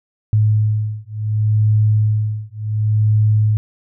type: beating tone pair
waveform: sine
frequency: 106.8 / 107.49 Hz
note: G#2 / A2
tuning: +49 / -40 cents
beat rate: 0.69 Hz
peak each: -16 dBFS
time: 0.33-3.57 s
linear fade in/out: 0 ms
effects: none